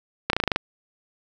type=slowing click train; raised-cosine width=0.3 ms; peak=-4 dBFS; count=8; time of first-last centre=0.3-0.561 s; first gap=32 ms; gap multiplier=1.05; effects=none